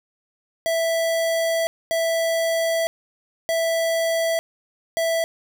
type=tone bursts at uneven times; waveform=square; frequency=659.3 Hz; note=E5; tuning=in tune; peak=-20 dBFS; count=4; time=0.66-1.67 / 1.91-2.87 / 3.49-4.39 / 4.97-5.24 s; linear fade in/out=0 ms; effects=none